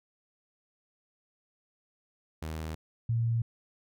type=tone pair in turn; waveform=sawtooth / sine; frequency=79 / 115.68 Hz; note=D#2 / A#2; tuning=+27 / -13 cents; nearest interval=perfect fifth; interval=660 cents; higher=second; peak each=-31 / -25 dBFS; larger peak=second; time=2.42-2.75 / 3.09-3.42 s; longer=neither; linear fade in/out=5 ms; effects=none